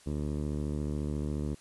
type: tone with low-pass filter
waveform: 10% pulse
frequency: 74.2 Hz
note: D2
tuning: 18 cents sharp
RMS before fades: -33 dBFS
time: 0.06-1.55 s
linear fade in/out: 10 ms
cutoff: 430 Hz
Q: 0.51
effects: white hiss -58 dBFS RMS until 1.6 s + resampled to 24000 Hz